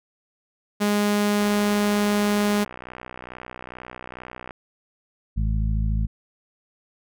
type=tone; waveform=sawtooth; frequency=206.5 Hz; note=G#3; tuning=10 cents flat; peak=-15 dBFS; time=0.8-2.65 s; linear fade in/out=20 ms
type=click train; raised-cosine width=0.5 ms; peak=-21 dBFS; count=194; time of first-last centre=1.41-4.508 s; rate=62.3 Hz
type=harmonic tone; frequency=53.7 Hz; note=A1; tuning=41 cents flat; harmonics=1 / 2 / 3 / 4; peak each=-21 / -27 / -31 / -33 dBFS; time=5.36-6.07 s; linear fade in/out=20 ms
effects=none